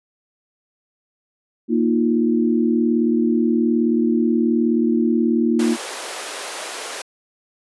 sine chord, Bb suspended fourth, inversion none, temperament just, 233.1 / 310.8 / 349.6 Hz, Bb3 / Eb4 / F4, 0 / -2 / +2 cents, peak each -17 / -21 / -21 dBFS, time 1.68-5.77 s, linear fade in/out 50 ms
pink high-pass noise, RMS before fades -30 dBFS, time 5.59-7.02 s, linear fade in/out 5 ms, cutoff 410 Hz, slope 24 dB/octave
effects resampled to 24000 Hz

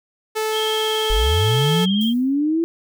sawtooth tone, 435.8 Hz, A4, 17 cents flat, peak -16 dBFS, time 0.35-1.86 s, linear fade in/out 20 ms
sine tone with vibrato, 3200 Hz, G7, 35 cents sharp, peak -23 dBFS, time 0.51-2.14 s, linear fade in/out 50 ms, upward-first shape sine, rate 18 Hz, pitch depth 34 cents each way
sine linear sweep, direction up, 36.12 to 338.3 Hz, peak -16 dBFS, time 1.1-2.64 s, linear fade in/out 0 ms
violet noise with exponential decay, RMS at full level -34 dBFS, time 2.01-2.4 s, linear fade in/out 1 ms, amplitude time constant 83 ms
effects none

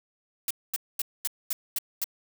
blue noise bursts, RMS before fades -28 dBFS, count 7, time 0.48-2.042 s, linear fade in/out 2 ms, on 26 ms, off 230 ms, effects none

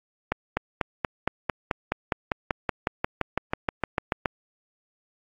accelerating click train, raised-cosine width 0.5 ms, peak -8 dBFS, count 22, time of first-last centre 0.32-4.258 s, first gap 250 ms, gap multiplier 0.97, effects AAC 48 kbps

